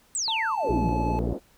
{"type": "exponential sweep", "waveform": "sine", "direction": "down", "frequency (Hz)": [8370, 150], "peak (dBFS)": -25, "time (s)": [0.15, 0.89], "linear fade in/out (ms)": 0}
{"type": "tone with pitch glide", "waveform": "triangle", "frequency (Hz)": [893, 862.6], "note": ["A5", "A5"], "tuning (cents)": [25, -35], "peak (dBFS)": -26, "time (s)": [0.28, 1.19], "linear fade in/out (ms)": 0, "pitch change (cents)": -60, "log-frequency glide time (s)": [0.45, 0.83]}
{"type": "band-pass noise", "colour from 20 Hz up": "pink", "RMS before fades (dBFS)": -33, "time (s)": [0.62, 1.4], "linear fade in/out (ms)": 50, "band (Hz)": [250, 570], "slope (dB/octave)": 24}
{"type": "harmonic tone", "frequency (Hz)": 58.27, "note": "A#1", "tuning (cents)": 0, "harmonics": [1, 2, 3, 4, 5, 6], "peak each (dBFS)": [-28, -31, -33, -34, -35, -36], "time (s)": [0.69, 1.34], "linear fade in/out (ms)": 5}
{"effects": ["pink hiss -60 dBFS RMS until 1.57 s"]}